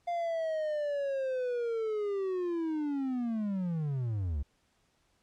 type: linear sweep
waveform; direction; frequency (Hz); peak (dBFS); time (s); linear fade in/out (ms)
triangle; down; 700 to 65.41; -28; 0.07-4.43; 10
effects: pink hiss -72 dBFS RMS until 5.22 s + low-pass 9000 Hz 12 dB/octave